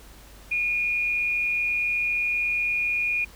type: tone with frequency modulation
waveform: sine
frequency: 2436 Hz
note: D#7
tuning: 37 cents flat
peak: -22 dBFS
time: 0.51-3.25 s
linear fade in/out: 10 ms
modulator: 203 Hz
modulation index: 0.22
effects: added 50 Hz sine -48 dBFS peak until 3.35 s + pink hiss -50 dBFS RMS until 3.35 s